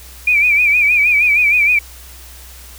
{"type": "tone with vibrato", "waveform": "sine", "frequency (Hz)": 2381, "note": "D7", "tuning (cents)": 23, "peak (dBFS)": -9, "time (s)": [0.27, 1.79], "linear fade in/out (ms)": 5, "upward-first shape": "sine", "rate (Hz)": 6.4, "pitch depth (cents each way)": 83, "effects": ["added 62 Hz sine -37 dBFS peak until 2.78 s", "white hiss -39 dBFS RMS until 2.78 s"]}